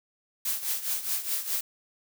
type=noise with tremolo; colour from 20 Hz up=blue; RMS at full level=-27 dBFS; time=0.45-1.61 s; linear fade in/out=5 ms; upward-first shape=triangle; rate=4.8 Hz; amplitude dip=80%; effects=none